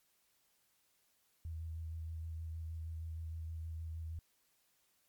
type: tone with vibrato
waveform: sine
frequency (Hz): 81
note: E2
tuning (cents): -30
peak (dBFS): -40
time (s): 1.45-4.19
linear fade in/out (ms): 0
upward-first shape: square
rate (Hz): 6.4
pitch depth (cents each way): 16
effects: white hiss -75 dBFS RMS until 5.08 s + MP3 96 kbps